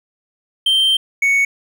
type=tone pair in turn; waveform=triangle; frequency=3136 / 2222 Hz; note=G7 / C#7; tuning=0 / +4 cents; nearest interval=tritone; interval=596 cents; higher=first; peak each=-10 dBFS; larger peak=neither; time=0.66-0.97 / 1.22-1.45 s; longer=first; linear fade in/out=5 ms; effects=none